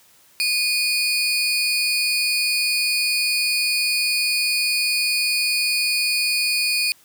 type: tone pair together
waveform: 30% pulse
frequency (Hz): 2465 / 4460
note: D#7 / C#8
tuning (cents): -17 / +10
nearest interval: minor seventh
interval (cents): 1027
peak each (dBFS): -18 / -20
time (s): 0.4-6.92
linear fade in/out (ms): 0
effects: white hiss -54 dBFS RMS until 7.04 s + high-pass 60 Hz 12 dB/octave